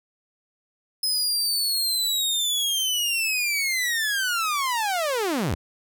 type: linear sweep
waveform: sawtooth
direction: down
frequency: 5110 to 58.27 Hz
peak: -19 dBFS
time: 1.03-5.55 s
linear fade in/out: 5 ms
effects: none